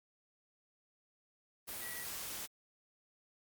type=tone in noise; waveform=sine; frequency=1938 Hz; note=B6; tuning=33 cents flat; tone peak=-46 dBFS; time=1.81-2.05 s; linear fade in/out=20 ms; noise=white; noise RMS=-43 dBFS; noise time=1.67-2.47 s; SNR=-6 dB; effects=Opus 32 kbps